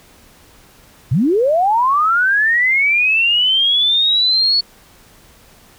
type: linear sweep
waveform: sine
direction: up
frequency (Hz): 104 to 4435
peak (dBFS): -11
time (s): 1.11-4.61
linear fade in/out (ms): 10
effects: pink hiss -47 dBFS RMS until 5.78 s